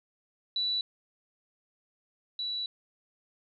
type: tone pair in turn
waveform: sine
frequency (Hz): 3951 / 3937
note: B7 / B7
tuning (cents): 0 / -6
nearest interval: unison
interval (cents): 6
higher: first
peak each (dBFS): -27 / -31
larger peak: first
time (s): 0.56-0.81 / 2.39-2.66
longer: second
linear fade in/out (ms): 2
effects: none